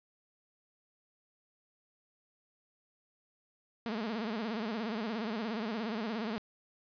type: tone with vibrato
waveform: sawtooth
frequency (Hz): 220.9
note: A3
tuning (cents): +7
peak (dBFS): -30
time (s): 3.86-6.38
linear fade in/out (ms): 0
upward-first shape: sine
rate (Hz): 17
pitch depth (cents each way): 130
effects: resampled to 11025 Hz + 10-bit